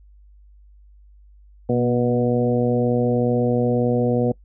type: harmonic tone with a mistuned harmonic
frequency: 122.1 Hz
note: B2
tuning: 19 cents flat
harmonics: 1 / 2 / 3 / 4 / 5 / 6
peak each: -23 / -21 / -27 / -21 / -29 / -31 dBFS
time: 1.69-4.32 s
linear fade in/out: 5 ms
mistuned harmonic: 2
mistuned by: -23 cents
effects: noise-tail reverb RT60 0.1 s tail -23 dB re dry + added 50 Hz sine -46 dBFS peak until 4.44 s